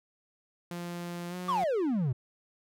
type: tone with pitch glide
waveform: sawtooth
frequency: 173.7 to 180.35 Hz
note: F3 to F#3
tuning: -9 to -44 cents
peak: -32 dBFS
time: 0.71-1.64 s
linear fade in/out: 2 ms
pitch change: +65 cents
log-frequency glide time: 1.29-1.35 s
type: exponential sweep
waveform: triangle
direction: down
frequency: 1197 to 116.1 Hz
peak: -24 dBFS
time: 1.48-2.13 s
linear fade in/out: 10 ms
effects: none